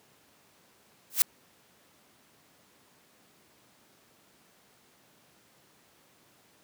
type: noise with exponential growth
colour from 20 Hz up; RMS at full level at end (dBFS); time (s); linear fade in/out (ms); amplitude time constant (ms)
blue; -17; 1.1-1.22; 1; 24
effects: pink hiss -62 dBFS RMS until 6.63 s + high-pass 150 Hz 12 dB/octave